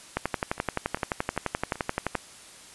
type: two click trains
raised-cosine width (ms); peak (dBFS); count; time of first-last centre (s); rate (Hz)
0.5; -10 / -24; 24 / 5; 0.17-2.153 / 0.58-2.149; 11.6 / 2.55
effects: white hiss -48 dBFS RMS until 2.74 s + resampled to 24000 Hz